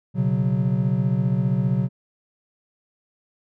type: chord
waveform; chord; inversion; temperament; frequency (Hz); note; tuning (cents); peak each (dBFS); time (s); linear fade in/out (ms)
triangle; B suspended second; none; equal; 123.47 / 138.59 / 185; B2 / C#3 / F#3; 0 / 0 / 0; -21; 0.14-1.89; 50
effects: none